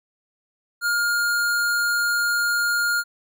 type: tone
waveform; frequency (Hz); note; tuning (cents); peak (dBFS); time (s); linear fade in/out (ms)
square; 1415; F6; +22; -20; 0.81-3.04; 50
effects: none